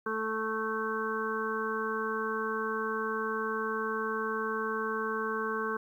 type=harmonic tone; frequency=220 Hz; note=A3; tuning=in tune; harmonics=1 / 2 / 4 / 5 / 6 / 7; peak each=-39 / -34 / -45 / -35 / -42 / -36 dBFS; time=0.06-5.77 s; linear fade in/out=5 ms; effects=11-bit